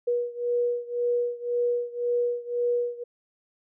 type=beating tone pair; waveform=sine; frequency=481.8 / 483.7 Hz; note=B4 / B4; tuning=-43 / -36 cents; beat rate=1.9 Hz; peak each=-26 / -28 dBFS; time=0.07-3.04 s; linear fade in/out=10 ms; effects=none